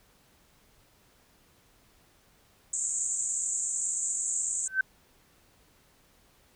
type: band-pass noise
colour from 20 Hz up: pink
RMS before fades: -31 dBFS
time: 2.73-4.68 s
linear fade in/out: 5 ms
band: 6900 to 8100 Hz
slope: 96 dB/octave
type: tone with exponential growth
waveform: sine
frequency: 1540 Hz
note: G6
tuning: 31 cents flat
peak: -18 dBFS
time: 4.66-4.81 s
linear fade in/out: 5 ms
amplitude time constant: 32 ms
effects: pink hiss -63 dBFS RMS until 6.55 s